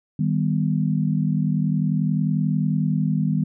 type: chord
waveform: sine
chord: Eb augmented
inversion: none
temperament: equal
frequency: 155.56 / 196 / 246.9 Hz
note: Eb3 / G3 / B3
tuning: 0 / 0 / 0 cents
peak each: -21 / -23 / -26 dBFS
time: 0.19-3.44 s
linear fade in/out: 5 ms
effects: none